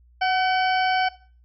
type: harmonic tone with a mistuned harmonic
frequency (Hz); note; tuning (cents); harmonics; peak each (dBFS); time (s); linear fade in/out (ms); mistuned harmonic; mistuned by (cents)
759; F#5; +44; 1 / 2 / 3 / 4 / 6 / 7; -20 / -26 / -30 / -32 / -36 / -37; 0.21-1.09; 10; 1; -36
effects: noise-tail reverb RT60 0.4 s tail -18 dB re dry + added 60 Hz sine -52 dBFS peak until 1.44 s